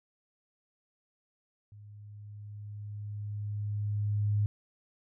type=tone with level ramp; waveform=sine; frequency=103.83 Hz; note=G#2; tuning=in tune; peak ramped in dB=-48 to -24 dBFS; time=1.72-4.46 s; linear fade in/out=0 ms; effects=none